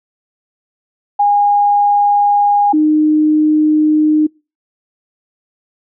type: tone pair in turn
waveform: sine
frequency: 818 / 306.4 Hz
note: G#5 / D#4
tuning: -26 / -27 cents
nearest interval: octave + perfect fourth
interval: 1701 cents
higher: first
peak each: -8 dBFS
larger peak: neither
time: 1.19-2.73 / 2.73-4.27 s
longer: neither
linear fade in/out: 10 ms
effects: noise-tail reverb RT60 0.3 s tail -26 dB re dry